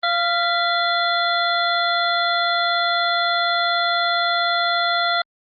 harmonic tone with a mistuned harmonic, 691 Hz, F5, 19 cents flat, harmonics 1 / 2 / 3 / 5 / 6, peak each -22 / -21 / -27 / -25 / -27 dBFS, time 0.03-5.22 s, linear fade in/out 5 ms, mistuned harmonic 3, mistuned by -75 cents, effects Opus 24 kbps

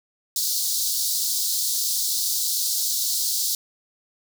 pink high-pass noise, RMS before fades -24 dBFS, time 0.36-3.55 s, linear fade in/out 2 ms, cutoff 4000 Hz, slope 48 dB/octave, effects none

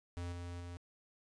square tone with level steps, 87.4 Hz, F2, 2 cents sharp, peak -40 / -43 / -45 dBFS, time 0.17-0.77 s, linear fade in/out 0 ms, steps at 0.32 / 0.6 s, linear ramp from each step 5 ms, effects resampled to 22050 Hz

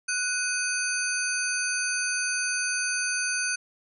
sine tone cluster, 1478 / 2509 / 4599 / 6220 / 9560 Hz, F#6 / D#7 / D8 / G8 / D9, -2 / +14 / -37 / -14 / +30 cents, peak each -29 / -33 / -35 / -31 / -33 dBFS, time 0.08-3.56 s, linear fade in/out 10 ms, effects none

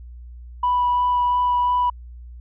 sine tone with vibrato, 984 Hz, B5, 7 cents flat, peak -15 dBFS, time 0.63-1.9 s, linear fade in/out 5 ms, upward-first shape sine, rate 2.9 Hz, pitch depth 8 cents each way, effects tanh soft clip ceiling -13 dBFS + added 60 Hz sine -36 dBFS peak until 2.4 s

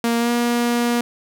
sawtooth tone with pitch glide, 233.5 to 238.7 Hz, A#3 to A#3, +3 to +41 cents, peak -13 dBFS, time 0.04-1.01 s, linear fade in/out 2 ms, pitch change +38 cents, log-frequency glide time 0.18-0.3 s, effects none

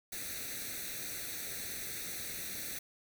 white noise with comb filter, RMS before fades -41 dBFS, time 0.12-2.79 s, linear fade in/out 5 ms, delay 0.49 ms, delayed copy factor +0.8, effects none

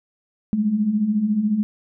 sine beating tone pair, 200 / 214 Hz, G3 / A3, +35 / -48 cents, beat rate 14 Hz, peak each -25 / -18 dBFS, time 0.53-1.63 s, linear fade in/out 0 ms, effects none

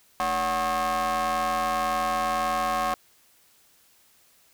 35% pulse ring-modulated tone, 173.8 Hz, F3, 8 cents flat, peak -19 dBFS, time 0.2-2.94 s, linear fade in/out 0 ms, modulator 915 Hz, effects white hiss -60 dBFS RMS until 4.53 s

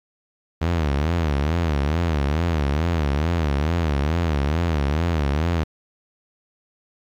sawtooth tone with vibrato, 77.5 Hz, D#2, 6 cents flat, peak -15 dBFS, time 0.61-5.64 s, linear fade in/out 10 ms, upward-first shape sine, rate 2.3 Hz, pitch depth 190 cents each way, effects low-pass 4000 Hz 12 dB/octave + 9-bit

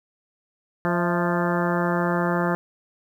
harmonic tone with a mistuned harmonic, 174.61 Hz, F3, in tune, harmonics 1 / 2 / 3 / 4 / 5 / 6 / 7 / 8 / 9 / 10, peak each -24 / -27 / -29 / -30 / -31 / -32 / -32 / -33 / -34 / -34 dBFS, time 0.85-2.55 s, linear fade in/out 0 ms, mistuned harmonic 4, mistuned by -59 cents, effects 9-bit

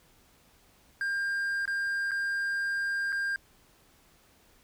triangle tone with dropouts, 1600 Hz, G6, 35 cents sharp, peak -26 dBFS, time 1.01-3.36 s, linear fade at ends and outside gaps 1 ms, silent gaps 1.655-1.677 / 2.11-2.116 / 3.122-3.126 s, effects pink hiss -62 dBFS RMS until 4.63 s

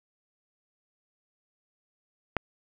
click, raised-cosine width 0.5 ms, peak -10 dBFS, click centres 2.367 s, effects none

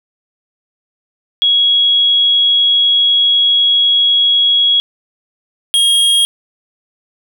sine / square tone pair in turn, 3324 / 3263 Hz, G#7 / G#7, +1 / -31 cents, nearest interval unison, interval 32 cents, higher first, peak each -8 / -9 dBFS, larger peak first, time 1.42-4.8 / 5.74-6.25 s, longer first, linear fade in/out 0 ms, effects none

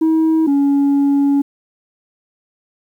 sine tone pair in turn, 320 / 281.2 Hz, D#4 / C#4, +49 / +25 cents, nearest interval major second, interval 224 cents, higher first, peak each -8 dBFS, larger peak neither, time 0.01-0.47 / 0.47-1.42 s, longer second, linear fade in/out 10 ms, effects tanh soft clip ceiling -10 dBFS + 8-bit

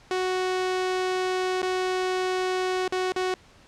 sawtooth tone with dropouts, 370 Hz, F#4, in tune, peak -20 dBFS, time 0.11-3.34 s, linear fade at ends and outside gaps 1 ms, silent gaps 1.619-1.628 / 2.879-2.923 / 3.121-3.162 s, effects pink hiss -54 dBFS RMS until 3.67 s + low-pass 6000 Hz 12 dB/octave

